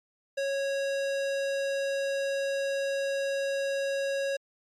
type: tone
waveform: square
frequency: 551 Hz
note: C#5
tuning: 11 cents flat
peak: -28 dBFS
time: 0.37-4.37 s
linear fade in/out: 10 ms
effects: low-pass 7000 Hz 12 dB/octave + MP3 96 kbps